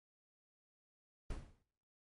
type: noise with exponential decay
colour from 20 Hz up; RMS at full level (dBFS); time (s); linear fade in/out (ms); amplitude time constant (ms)
brown; -39; 1.3-1.63; 5; 71
effects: noise-tail reverb RT60 0.7 s tail -22 dB re dry + MP3 48 kbps